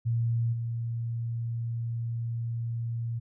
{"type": "tone with level steps", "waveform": "sine", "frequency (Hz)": 116.4, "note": "A#2", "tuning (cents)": -2, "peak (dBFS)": [-24, -29], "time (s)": [0.05, 3.2], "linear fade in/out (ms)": 20, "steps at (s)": 0.52, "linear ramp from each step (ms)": 20, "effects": []}